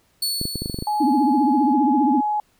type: tone with exponential decay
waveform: sawtooth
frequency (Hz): 4424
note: C#8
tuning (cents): -4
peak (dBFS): -17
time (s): 0.22-1.74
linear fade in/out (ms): 5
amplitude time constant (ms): 330
type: clicks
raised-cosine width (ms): 3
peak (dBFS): -14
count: 9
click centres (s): 0.414 / 0.454 / 0.557 / 0.62 / 0.659 / 0.698 / 0.744 / 0.788 / 0.824
type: tone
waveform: sine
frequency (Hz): 842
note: G#5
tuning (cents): +24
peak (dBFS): -19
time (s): 0.87-2.4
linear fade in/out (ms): 2
type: tone with vibrato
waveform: sine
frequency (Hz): 275.7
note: C#4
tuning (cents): -9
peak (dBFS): -16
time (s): 1-2.21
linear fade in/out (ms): 10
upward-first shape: triangle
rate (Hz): 15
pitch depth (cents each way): 270
effects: pink hiss -62 dBFS RMS until 2.59 s